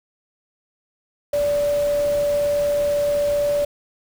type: tone in noise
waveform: sine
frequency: 580 Hz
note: D5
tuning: 22 cents flat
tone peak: -17 dBFS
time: 1.33-3.65 s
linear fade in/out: 5 ms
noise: pink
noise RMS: -35 dBFS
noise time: 1.33-3.65 s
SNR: +15 dB
effects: none